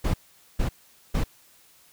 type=noise bursts; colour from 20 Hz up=brown; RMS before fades=-23 dBFS; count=3; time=0.04-1.24 s; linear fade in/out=10 ms; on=100 ms; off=450 ms; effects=white hiss -57 dBFS RMS until 1.92 s